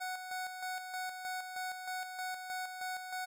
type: tone with tremolo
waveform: 25% pulse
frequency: 740 Hz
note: F#5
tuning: in tune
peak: -33 dBFS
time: 0-3.26 s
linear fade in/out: 20 ms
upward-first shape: square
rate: 3.2 Hz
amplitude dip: 50%
effects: none